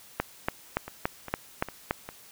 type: two click trains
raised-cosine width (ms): 0.5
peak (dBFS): -10 / -22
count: 7 / 4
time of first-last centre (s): 0.2-1.909 / 0.88-2.09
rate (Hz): 3.51 / 2.48
effects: white hiss -52 dBFS RMS until 2.31 s